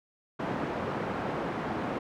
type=band-pass noise; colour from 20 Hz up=pink; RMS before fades=-33 dBFS; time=0.39-1.99 s; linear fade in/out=10 ms; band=170 to 1300 Hz; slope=12 dB/octave; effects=none